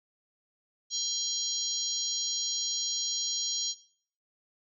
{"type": "tone cluster", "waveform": "sine", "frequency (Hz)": [3231, 4084, 4584, 5660, 6710], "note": ["G#7", "C8", "D8", "F8", "G#8"], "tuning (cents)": [-48, -43, -43, 22, 17], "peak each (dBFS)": [-37, -34, -40, -33, -36], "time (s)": [0.9, 3.75], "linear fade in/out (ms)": 50, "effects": ["noise-tail reverb RT60 0.5 s tail -17 dB re dry"]}